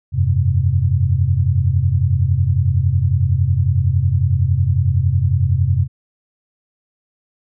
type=chord; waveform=sine; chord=F suspended second; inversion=none; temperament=just; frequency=87.31 / 98.22 / 130.96 Hz; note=F2 / G2 / C3; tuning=0 / +4 / +2 cents; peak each=-17 dBFS; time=0.12-5.88 s; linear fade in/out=50 ms; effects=none